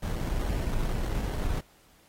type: noise with sample-and-hold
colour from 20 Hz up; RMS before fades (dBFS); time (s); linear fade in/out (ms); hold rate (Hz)
brown; -29; 0.02-1.61; 10; 2450
effects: pink hiss -61 dBFS RMS until 2.08 s + AAC 48 kbps